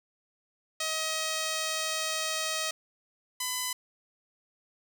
5% pulse tone pair in turn, 633 / 1005.9 Hz, D#5 / B5, +30 / +31 cents, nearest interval minor sixth, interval 801 cents, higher second, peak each -18 dBFS, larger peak neither, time 0.8-2.71 / 3.4-3.73 s, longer first, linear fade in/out 5 ms, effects none

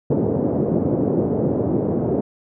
white band-pass noise, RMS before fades -20 dBFS, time 0.1-2.21 s, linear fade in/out 5 ms, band 100 to 490 Hz, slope 24 dB/octave, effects none

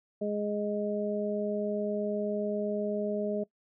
harmonic tone, 207.7 Hz, G#3, in tune, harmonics 1 / 2 / 3, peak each -33 / -33 / -33 dBFS, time 0.21-3.44 s, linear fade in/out 10 ms, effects noise-tail reverb RT60 0.1 s tail -21 dB re dry

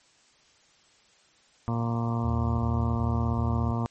harmonic tone, 116.54 Hz, A#2, in tune, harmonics 1 / 2 / 3 / 4 / 5 / 6 / 7 / 8 / 9 / 10, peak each -27 / -30 / -40 / -41 / -44 / -39 / -46 / -39 / -40 / -41 dBFS, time 1.68-3.86 s, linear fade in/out 0 ms
sine tone bursts, 80.1 Hz, E2, 49 cents flat, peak -27 dBFS, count 4, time 2.24-3.721 s, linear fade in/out 5 ms, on 350 ms, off 27 ms
effects white hiss -61 dBFS RMS until 3.9 s + MP3 32 kbps

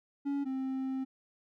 triangle tone pair in turn, 281.4 / 264.1 Hz, C#4 / C4, +26 / +16 cents, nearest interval minor second, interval 110 cents, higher first, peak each -28 / -30 dBFS, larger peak first, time 0.25-0.45 / 0.45-1.05 s, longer second, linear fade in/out 20 ms, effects none

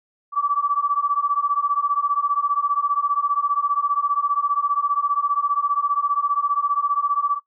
sine beating tone pair, 1146 / 1161 Hz, D6 / D6, -43 / -20 cents, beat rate 15 Hz, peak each -21 dBFS, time 0.32-7.4 s, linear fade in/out 50 ms, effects noise-tail reverb RT60 0.1 s tail -21 dB re dry

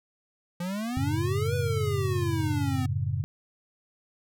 square exponential two-way sweep, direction up then down, 171.1 to 493.9 to 251.6 Hz, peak -30 dBFS, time 0.6-2.86 s, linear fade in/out 5 ms, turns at 1.55 s
sine chord, F# minor, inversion none, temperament equal, 92.5 / 110 / 138.59 Hz, F#2 / A2 / C#3, 0 / 0 / 0 cents, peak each -30 dBFS, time 0.97-3.24 s, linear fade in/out 0 ms
effects none

